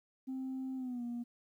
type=tone with pitch glide; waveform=sine; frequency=262.2 to 239.1 Hz; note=C4 to A#3; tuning=+4 to +44 cents; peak=-35 dBFS; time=0.27-1.24 s; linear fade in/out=20 ms; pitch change=-160 cents; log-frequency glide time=0.76-1.03 s; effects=tanh soft clip ceiling -35 dBFS + 12-bit